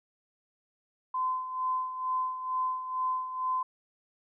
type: tone with tremolo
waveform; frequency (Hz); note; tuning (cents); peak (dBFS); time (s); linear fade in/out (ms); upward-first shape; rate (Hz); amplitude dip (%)
sine; 1026; C6; -34; -26; 1.14-3.63; 5; sine; 2.2; 65
effects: none